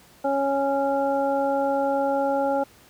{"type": "harmonic tone", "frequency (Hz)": 276.5, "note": "C#4", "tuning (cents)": -4, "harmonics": [1, 2, 3, 5], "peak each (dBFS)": [-28, -23, -25, -35], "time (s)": [0.24, 2.64], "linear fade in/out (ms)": 10, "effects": ["pink hiss -53 dBFS RMS until 2.89 s", "high-pass 60 Hz 12 dB/octave"]}